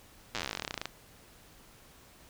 slowing click train, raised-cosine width 0.2 ms, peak -16 dBFS, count 26, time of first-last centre 0.35-0.856 s, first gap 8 ms, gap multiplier 1.07, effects pink hiss -57 dBFS RMS until 2.29 s

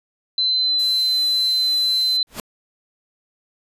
sine tone, 4051 Hz, B7, 43 cents sharp, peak -16 dBFS, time 0.38-2.23 s, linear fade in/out 2 ms
blue noise, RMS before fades -34 dBFS, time 0.78-2.18 s, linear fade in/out 20 ms
pink noise with exponential growth, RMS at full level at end -25 dBFS, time 2.27-2.4 s, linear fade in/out 1 ms, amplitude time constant 27 ms
effects resampled to 32000 Hz

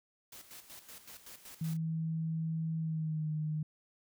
white noise with tremolo, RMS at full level -50 dBFS, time 0.32-1.77 s, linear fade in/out 5 ms, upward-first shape square, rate 5.3 Hz, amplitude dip 65%
sine tone with pitch glide, 161.4 to 154.02 Hz, E3 to D#3, -36 to -17 cents, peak -32 dBFS, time 1.61-3.63 s, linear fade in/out 5 ms, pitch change -81 cents, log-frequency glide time 2.78-3.29 s
effects none

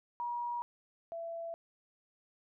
sine tone pair in turn, 957 / 669.1 Hz, A#5 / E5, +45 / +26 cents, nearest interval tritone, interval 619 cents, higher first, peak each -34 / -38 dBFS, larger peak first, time 0.2-0.62 / 1.12-1.54 s, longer neither, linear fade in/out 0 ms, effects none

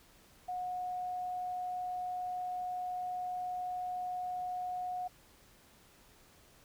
sine tone, 727 Hz, F#5, 31 cents flat, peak -35 dBFS, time 0.48-5.08 s, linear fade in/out 10 ms, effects pink hiss -62 dBFS RMS until 6.64 s

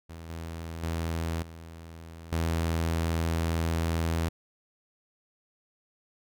sawtooth tone with level steps, 82.41 Hz, E2, in tune, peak -37 / -32 / -25 / -39 / -22 dBFS, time 0.09-4.29 s, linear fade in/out 10 ms, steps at 0.29 / 0.83 / 1.42 / 2.32 s, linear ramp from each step 5 ms, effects none

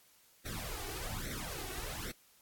pink noise with flanger, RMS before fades -41 dBFS, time 0.45-2.12 s, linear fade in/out 10 ms, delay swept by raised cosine 0.5 to 2.7 ms, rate 1.2 Hz, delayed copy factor +1, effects white hiss -65 dBFS RMS until 2.41 s + AAC 64 kbps

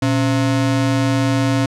square ring-modulated tone, 197.7 Hz, G3, 15 cents sharp, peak -12 dBFS, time 0.02-1.66 s, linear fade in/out 5 ms, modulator 77.7 Hz, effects low-pass 8000 Hz 12 dB/octave

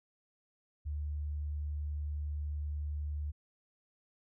sine tone, 74.1 Hz, D2, 16 cents sharp, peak -34 dBFS, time 0.85-3.32 s, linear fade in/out 20 ms, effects none

